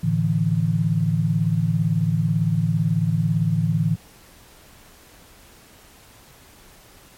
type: chord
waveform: sine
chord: A suspended fourth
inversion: none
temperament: equal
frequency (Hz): 110 / 146.83 / 164.81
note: A2 / D3 / E3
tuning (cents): 0 / 0 / 0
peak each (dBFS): -23 / -23 / -20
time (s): 0.03-3.96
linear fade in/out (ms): 10
effects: pink hiss -49 dBFS RMS until 7.17 s + MP3 64 kbps